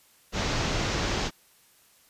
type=low-pass noise; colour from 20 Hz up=pink; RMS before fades=-28 dBFS; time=0.32-1.31 s; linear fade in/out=50 ms; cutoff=6700 Hz; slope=48 dB/octave; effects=white hiss -60 dBFS RMS until 2.09 s + resampled to 32000 Hz